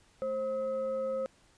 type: tone with frequency modulation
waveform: sine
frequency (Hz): 530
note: C5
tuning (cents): +22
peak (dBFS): -30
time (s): 0.22-1.26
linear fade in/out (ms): 0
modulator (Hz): 749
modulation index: 0.38
effects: pink hiss -64 dBFS RMS until 1.57 s + resampled to 22050 Hz